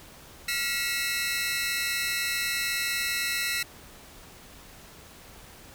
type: tone cluster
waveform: sawtooth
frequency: 1401 / 1934 / 2173 / 2628 / 4069 Hz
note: F6 / B6 / C#7 / E7 / C8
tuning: +5 / -37 / -35 / -6 / -49 cents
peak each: -34 / -28 / -31 / -29 / -31 dBFS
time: 0.48-3.63 s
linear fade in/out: 5 ms
effects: pink hiss -49 dBFS RMS until 5.74 s